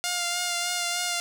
5% pulse tone with vibrato, 704 Hz, F5, 14 cents sharp, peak -14 dBFS, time 0.04-1.2 s, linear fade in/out 0 ms, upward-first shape sine, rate 3.3 Hz, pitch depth 21 cents each way, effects none

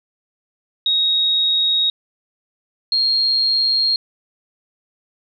sine tone pair in turn, 3771 / 4239 Hz, A#7 / C8, +19 / +22 cents, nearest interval major second, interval 203 cents, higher second, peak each -14 dBFS, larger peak neither, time 0.86-1.9 / 2.92-3.96 s, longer neither, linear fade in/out 2 ms, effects none

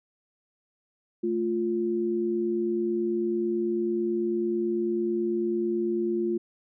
sine tone pair together, 220 / 349.1 Hz, A3 / F4, 0 / -1 cents, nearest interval minor sixth, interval 799 cents, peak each -30 / -25 dBFS, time 1.23-6.38 s, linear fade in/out 10 ms, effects none

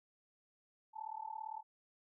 sine tone with amplitude modulation, 876 Hz, A5, 8 cents flat, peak -38 dBFS, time 0.93-1.63 s, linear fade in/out 50 ms, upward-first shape sine, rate 37.7 Hz, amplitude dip 95%, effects none

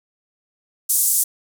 pink band-pass noise, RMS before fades -18 dBFS, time 0.89-1.24 s, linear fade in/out 10 ms, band 7900 to 14000 Hz, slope 24 dB/octave, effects none

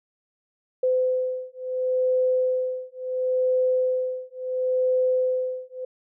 sine beating tone pair, 510 / 510.72 Hz, C5 / C5, -44 / -42 cents, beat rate 0.72 Hz, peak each -24 dBFS, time 0.83-5.85 s, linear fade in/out 5 ms, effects none

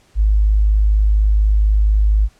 sine tone, 52.1 Hz, G#1, 6 cents sharp, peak -10 dBFS, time 0.15-2.29 s, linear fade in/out 50 ms, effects pink hiss -54 dBFS RMS until 2.39 s + low-pass 9000 Hz 12 dB/octave

